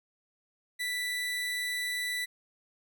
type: tone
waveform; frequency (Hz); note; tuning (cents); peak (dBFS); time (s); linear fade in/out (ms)
30% pulse; 1975.5; B6; 0; -28; 0.79-2.26; 20
effects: none